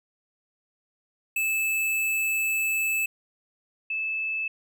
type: tone pair in turn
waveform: square / sine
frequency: 2619 / 2619 Hz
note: E7 / E7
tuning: -12 / -12 cents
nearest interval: unison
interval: 0 cents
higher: neither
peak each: -24 / -26 dBFS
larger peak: first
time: 1.36-3.06 / 3.9-4.48 s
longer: first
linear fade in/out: 5 ms
effects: none